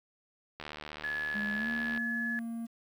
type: click train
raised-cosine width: 0.3 ms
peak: -25 dBFS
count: 105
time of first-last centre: 0.6-1.976 s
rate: 75.6 Hz
type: tone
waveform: sine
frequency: 1706 Hz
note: G#6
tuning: 46 cents sharp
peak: -32 dBFS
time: 1.04-2.39 s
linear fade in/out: 0 ms
type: tone with pitch glide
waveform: triangle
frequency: 207.7 to 230.5 Hz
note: G#3 to A#3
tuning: 0 to -19 cents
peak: -33 dBFS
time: 1.34-2.67 s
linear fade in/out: 20 ms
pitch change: +181 cents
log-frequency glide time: 1.54-1.69 s
effects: 10-bit